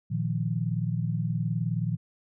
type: chord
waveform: sine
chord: Bb suspended fourth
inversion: none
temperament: equal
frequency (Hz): 116.54 / 155.56 / 174.61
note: Bb2 / Eb3 / F3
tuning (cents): 0 / 0 / 0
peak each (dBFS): -29 / -30 / -31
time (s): 0.1-1.97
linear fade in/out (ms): 20
effects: none